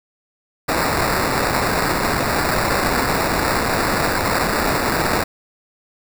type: noise with sample-and-hold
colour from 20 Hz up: white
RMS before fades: -19 dBFS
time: 0.68-5.24 s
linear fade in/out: 10 ms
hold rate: 3150 Hz
effects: none